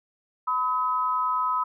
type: tone pair together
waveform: sine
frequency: 1004.4 / 1275 Hz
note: B5 / D#6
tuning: +29 / +42 cents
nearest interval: major third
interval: 413 cents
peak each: -25 dBFS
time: 0.47-1.64 s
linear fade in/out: 10 ms
effects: none